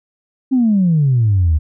sine exponential sweep, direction down, 270.6 to 73.42 Hz, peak -9 dBFS, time 0.51-1.59 s, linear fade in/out 20 ms, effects tanh soft clip ceiling -6 dBFS

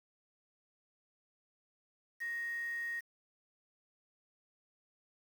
sine tone with quantisation, 1869 Hz, A#6, 4 cents sharp, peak -36 dBFS, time 2.2-3.01 s, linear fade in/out 20 ms, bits 9, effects none

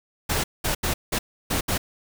pink noise bursts at uneven times, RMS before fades -24 dBFS, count 6, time 0.29-0.44 / 0.64-0.75 / 0.83-0.94 / 1.12-1.19 / 1.5-1.61 / 1.68-1.78 s, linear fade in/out 10 ms, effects none

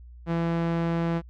sawtooth tone with low-pass filter, 167.6 Hz, E3, 29 cents sharp, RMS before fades -26 dBFS, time 0.26-1.22 s, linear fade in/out 50 ms, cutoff 2300 Hz, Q 0.52, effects added 60 Hz sine -43 dBFS peak until 1.29 s

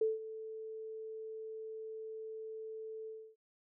sine tone with ADSR envelope, 440 Hz, A4, in tune, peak -27 dBFS, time 0.01-3.36 s, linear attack 5 ms, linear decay 170 ms, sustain -15 dB, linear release 290 ms, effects none

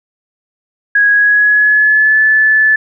sine tone with pitch glide, 1656 to 1738.3 Hz, G#6 to A6, -5 to -21 cents, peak -6 dBFS, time 0.95-2.76 s, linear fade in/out 5 ms, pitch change +84 cents, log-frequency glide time 1.11-2.2 s, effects none

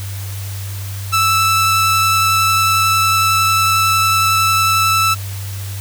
sawtooth tone with vibrato, 1318.5 Hz, E6, in tune, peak -8 dBFS, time 1.12-5.15 s, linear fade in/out 20 ms, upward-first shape triangle, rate 11 Hz, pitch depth 8 cents each way, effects added 98 Hz sine -23 dBFS peak until 5.8 s + white hiss -33 dBFS RMS until 5.8 s

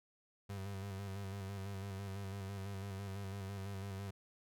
35% pulse tone with vibrato, 98 Hz, G2, in tune, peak -40 dBFS, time 0.49-4.11 s, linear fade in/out 10 ms, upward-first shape square, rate 6 Hz, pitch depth 34 cents each way, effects none

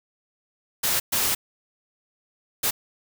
white noise bursts at uneven times, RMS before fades -23 dBFS, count 3, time 0.83-1 / 1.12-1.35 / 2.63-2.71 s, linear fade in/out 10 ms, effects none

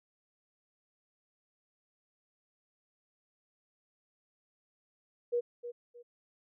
sine tone with echo, 480 Hz, B4, 49 cents flat, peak -27 dBFS, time 5.32-5.41 s, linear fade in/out 20 ms, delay 310 ms, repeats 2, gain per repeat -11 dB, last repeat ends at 6.03 s, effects none

